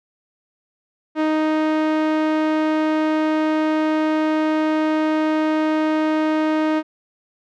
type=tone with low-pass filter; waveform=sawtooth; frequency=311.1 Hz; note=D#4; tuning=in tune; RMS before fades=-19 dBFS; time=1.15-6.83 s; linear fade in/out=50 ms; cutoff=2300 Hz; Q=0.56; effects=none